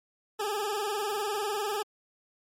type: tone with vibrato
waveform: 20% pulse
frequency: 415.3 Hz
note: G#4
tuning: in tune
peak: -24 dBFS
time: 0.39-1.83 s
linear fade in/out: 10 ms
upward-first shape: sine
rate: 20 Hz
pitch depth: 90 cents each way
effects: MP3 64 kbps